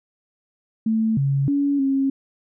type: tone with pitch steps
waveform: sine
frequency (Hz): 221.6 / 138.3 / 283 / 271.3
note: A3 / C#3 / C#4 / C#4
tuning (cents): +13 / -4 / +36 / -37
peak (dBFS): -17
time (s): 0.86-2.1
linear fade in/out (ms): 5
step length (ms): 310
effects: none